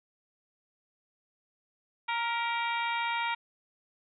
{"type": "harmonic tone with a mistuned harmonic", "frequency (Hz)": 466.2, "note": "A#4", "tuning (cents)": 0, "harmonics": [2, 3, 4, 5, 6, 7, 8], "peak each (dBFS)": [-31, -37, -39, -35, -43, -43, -43], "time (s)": [2.08, 3.35], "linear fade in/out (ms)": 10, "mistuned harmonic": 4, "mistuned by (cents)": 39, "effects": []}